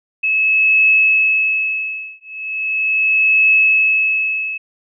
sine tone with tremolo, 2589 Hz, E7, 32 cents flat, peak -8 dBFS, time 0.23-4.58 s, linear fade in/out 10 ms, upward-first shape triangle, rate 0.38 Hz, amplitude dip 100%, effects none

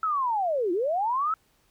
sine linear two-way sweep, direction down then up, 1330 to 329.6 to 1330 Hz, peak -23 dBFS, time 0.03-1.34 s, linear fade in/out 2 ms, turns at 0.72 s, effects pink hiss -66 dBFS RMS until 1.7 s

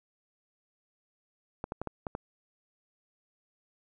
clicks, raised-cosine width 1 ms, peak -20 dBFS, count 6, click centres 1.641 / 1.721 / 1.816 / 1.873 / 2.068 / 2.151 s, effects none

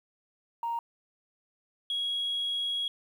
sine tone pair in turn, 932.3 / 3314 Hz, A#5 / G#7, 0 / -4 cents, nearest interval octave + minor seventh, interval 2196 cents, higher second, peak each -28 / -27 dBFS, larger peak second, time 0.63-0.79 / 1.9-2.88 s, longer second, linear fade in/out 2 ms, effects tanh soft clip ceiling -25 dBFS + 10-bit

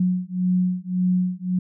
sine beating tone pair, 181.2 / 183 Hz, F#3 / F#3, -36 / -19 cents, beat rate 1.8 Hz, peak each -22 / -22 dBFS, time 0-1.59 s, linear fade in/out 5 ms, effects none

